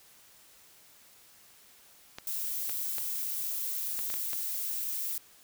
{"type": "clicks", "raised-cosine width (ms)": 0.2, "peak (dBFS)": -22, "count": 7, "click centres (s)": [2.185, 2.695, 2.983, 3.991, 4.101, 4.14, 4.332]}
{"type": "noise", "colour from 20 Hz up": "violet", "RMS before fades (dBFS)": -34, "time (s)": [2.27, 5.18], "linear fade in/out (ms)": 2}
{"effects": ["white hiss -58 dBFS RMS until 5.43 s"]}